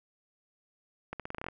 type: accelerating click train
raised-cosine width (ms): 0.5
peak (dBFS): -22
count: 10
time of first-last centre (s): 1.13-1.485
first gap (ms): 67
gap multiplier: 0.86
effects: none